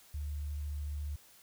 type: tone with vibrato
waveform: sine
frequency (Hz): 73.42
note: D2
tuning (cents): 0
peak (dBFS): -35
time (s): 0.14-1.16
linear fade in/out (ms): 5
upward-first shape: square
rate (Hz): 14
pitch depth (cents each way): 10
effects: white hiss -60 dBFS RMS until 1.42 s